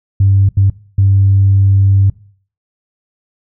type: tone bursts at uneven times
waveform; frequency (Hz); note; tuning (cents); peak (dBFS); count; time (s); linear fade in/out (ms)
sine; 98; G2; 0; -5; 3; 0.2-0.49 / 0.57-0.7 / 0.98-2.1; 5
effects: noise-tail reverb RT60 0.5 s tail -21 dB re dry + tanh soft clip ceiling -1 dBFS